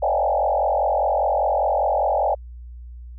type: tone with frequency modulation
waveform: sine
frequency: 698.5 Hz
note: F5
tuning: in tune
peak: -17 dBFS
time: 0.02-2.35 s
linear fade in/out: 10 ms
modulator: 45 Hz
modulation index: 3.4
effects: added 60 Hz sine -35 dBFS peak until 3.18 s